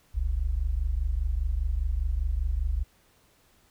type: tone pair together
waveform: sine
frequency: 42.7 / 67.7 Hz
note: F1 / C#2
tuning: -38 / -40 cents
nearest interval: minor sixth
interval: 798 cents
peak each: -27 dBFS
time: 0.14-2.84 s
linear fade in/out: 20 ms
effects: pink hiss -63 dBFS RMS until 3.7 s